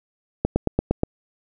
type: slowing click train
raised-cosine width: 2 ms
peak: -5 dBFS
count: 6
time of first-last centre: 0.45-1.034 s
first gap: 110 ms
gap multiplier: 1.03
effects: none